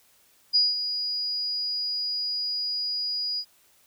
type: tone with ADSR envelope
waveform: sine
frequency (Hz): 4900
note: D#8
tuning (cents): -27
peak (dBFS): -16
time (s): 0.53-3.45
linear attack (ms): 26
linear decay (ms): 190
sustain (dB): -10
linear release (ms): 64
effects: white hiss -61 dBFS RMS until 3.86 s